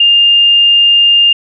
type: tone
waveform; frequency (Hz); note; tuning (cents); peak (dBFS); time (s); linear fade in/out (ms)
sine; 2810; F7; +10; -4; 0-1.33; 5
effects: none